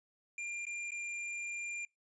square tone with dropouts, 2393 Hz, D7, 32 cents sharp, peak -39 dBFS, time 0.38-1.85 s, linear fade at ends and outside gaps 2 ms, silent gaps 0.653-0.667 / 0.907-0.918 s, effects noise-tail reverb RT60 0.2 s tail -24 dB re dry + resampled to 22050 Hz

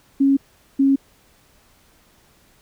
sine tone pair in turn, 274.6 / 273.2 Hz, C#4 / C#4, -16 / -25 cents, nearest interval unison, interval 9 cents, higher first, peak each -12 dBFS, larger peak neither, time 0.2-0.37 / 0.79-0.96 s, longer neither, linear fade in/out 10 ms, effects pink hiss -56 dBFS RMS until 2.61 s

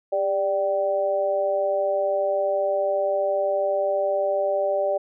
sine tone with amplitude modulation, 587.3 Hz, D5, in tune, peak -16 dBFS, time 0.12-4.98 s, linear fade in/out 10 ms, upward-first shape sine, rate 188 Hz, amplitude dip 85%, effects none

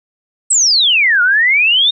sine exponential two-way sweep, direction down then up, 8260 to 1401 to 3730 Hz, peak -8 dBFS, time 0.5-1.91 s, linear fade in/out 10 ms, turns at 1.22 s, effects none

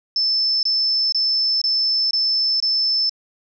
sine tone bursts, 5274 Hz, E8, in tune, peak -16 dBFS, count 6, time 0.16-3.095 s, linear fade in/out 2 ms, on 470 ms, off 23 ms, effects none

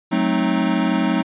square chord, F# diminished seventh, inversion none, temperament equal with one note detuned, 185 / 217 / 261.6 / 311.1 Hz, F#3 / A3 / C4 / Eb4, 0 / -24 / 0 / 0 cents, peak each -23 dBFS, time 0.11-1.23 s, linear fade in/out 20 ms, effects resampled to 8000 Hz

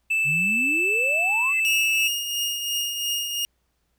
triangle tone, 2637 Hz, E7, in tune, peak -18 dBFS, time 0.1-2.08 s, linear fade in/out 10 ms
sine exponential sweep, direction up, 134.6 to 1180 Hz, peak -28 dBFS, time 0.24-1.54 s, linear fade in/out 50 ms
sine tone with exponential growth, 2054 Hz, C7, 33 cents flat, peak -28 dBFS, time 1.42-1.6 s, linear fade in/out 5 ms, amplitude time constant 38 ms
sawtooth tone with tremolo, 2846 Hz, F7, 32 cents sharp, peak -19 dBFS, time 1.65-3.45 s, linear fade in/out 0 ms, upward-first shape triangle, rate 2.9 Hz, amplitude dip 50%
effects added 60 Hz sine -70 dBFS peak until 3.98 s + pink hiss -73 dBFS RMS until 3.98 s

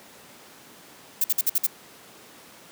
violet noise bursts, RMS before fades -21 dBFS, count 6, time 1.21-1.667 s, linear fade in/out 5 ms, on 32 ms, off 53 ms, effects pink hiss -48 dBFS RMS until 2.71 s + high-pass 200 Hz 12 dB/octave

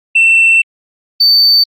sine tone pair in turn, 2688 / 4557 Hz, E7 / C#8, +33 / +47 cents, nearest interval major sixth, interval 914 cents, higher second, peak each -3 / -3 dBFS, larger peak neither, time 0.15-0.62 / 1.2-1.64 s, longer first, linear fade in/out 10 ms, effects tanh soft clip ceiling -3 dBFS + Opus 48 kbps

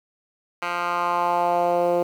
10% pulse tone with band-pass filter sweep, 174.61 Hz, F3, in tune, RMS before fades -22 dBFS, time 0.62-2.03 s, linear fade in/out 5 ms, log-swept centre 1700 to 460 Hz, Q 2.4, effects 8-bit

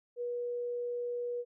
sine tone, 483.6 Hz, B4, 36 cents flat, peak -33 dBFS, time 0.16-1.45 s, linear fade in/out 50 ms, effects none

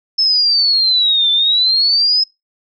sine exponential two-way sweep, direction down then up, 5274 to 3520 to 5150 Hz, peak -10 dBFS, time 0.18-2.24 s, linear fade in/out 10 ms, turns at 1.31 s, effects noise-tail reverb RT60 0.2 s tail -23 dB re dry

